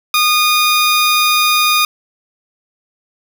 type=tone; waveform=15% pulse; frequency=1226 Hz; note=D#6; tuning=26 cents flat; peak=-4 dBFS; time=0.14-1.85 s; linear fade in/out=2 ms; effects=none